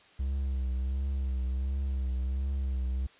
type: tone with vibrato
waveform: triangle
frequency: 65.9 Hz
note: C2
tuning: 13 cents sharp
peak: -26 dBFS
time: 0.19-3.07 s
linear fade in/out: 10 ms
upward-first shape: triangle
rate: 1.4 Hz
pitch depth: 71 cents each way
effects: white hiss -58 dBFS RMS until 3.19 s + resampled to 8000 Hz